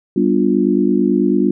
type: chord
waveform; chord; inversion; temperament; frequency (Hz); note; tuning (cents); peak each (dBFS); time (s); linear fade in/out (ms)
sine; G dominant seventh; none; just; 196 / 245 / 294 / 352.8; G3 / B3 / D4 / F4; 0 / -14 / +2 / +18; -17; 0.16-1.51; 5
effects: none